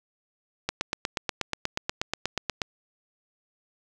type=click train; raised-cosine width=0.2 ms; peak=-9 dBFS; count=17; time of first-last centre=0.69-2.618 s; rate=8.3 Hz; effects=none